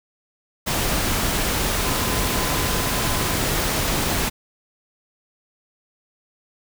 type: tone in noise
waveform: sine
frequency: 1018 Hz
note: C6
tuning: 48 cents flat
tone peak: -33 dBFS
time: 1.77-3.35 s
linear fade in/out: 20 ms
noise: pink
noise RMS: -22 dBFS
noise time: 0.66-4.3 s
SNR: -14 dB
effects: none